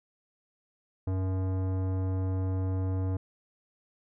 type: tone with tanh clipping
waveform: sine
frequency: 94 Hz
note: F#2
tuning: 28 cents sharp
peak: -29 dBFS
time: 1.07-3.17 s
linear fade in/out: 5 ms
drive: 17 dB
effects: none